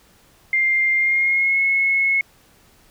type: tone with pitch glide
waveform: sine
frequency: 2104 to 2182 Hz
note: C7 to C#7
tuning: +9 to -28 cents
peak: -15 dBFS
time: 0.53-2.21 s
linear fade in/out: 2 ms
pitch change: +63 cents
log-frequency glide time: 0.96-1.61 s
effects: pink hiss -54 dBFS RMS until 2.9 s